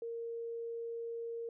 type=tone; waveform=sine; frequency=463.5 Hz; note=A#4; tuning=10 cents flat; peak=-38 dBFS; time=0.02-1.49 s; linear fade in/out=2 ms; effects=none

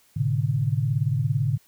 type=tone cluster; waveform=sine; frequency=109.1 / 130 / 147.4 Hz; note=A2 / C3 / D3; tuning=-14 / -11 / +7 cents; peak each=-25 dBFS; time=0.16-1.58 s; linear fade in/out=10 ms; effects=white hiss -60 dBFS RMS until 1.67 s

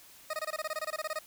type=tone bursts; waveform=20% pulse; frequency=622.3 Hz; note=D#5; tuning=in tune; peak=-27 dBFS; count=16; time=0.3-1.19 s; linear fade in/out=5 ms; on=35 ms; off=22 ms; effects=white hiss -55 dBFS RMS until 1.26 s

